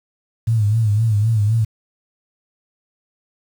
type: tone with vibrato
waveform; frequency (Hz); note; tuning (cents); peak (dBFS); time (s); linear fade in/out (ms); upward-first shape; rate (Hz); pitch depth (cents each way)
sine; 108.5; A2; -24; -13; 0.47-1.65; 10; sine; 3.9; 100
effects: 7-bit